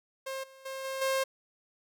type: tone with level steps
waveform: sawtooth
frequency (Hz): 533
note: C5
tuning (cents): +32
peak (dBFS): -31 / -48 / -33 / -30 / -23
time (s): 0.26-1.24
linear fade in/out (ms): 10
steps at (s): 0.43 / 0.65 / 0.84 / 1.01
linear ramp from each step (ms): 10
effects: none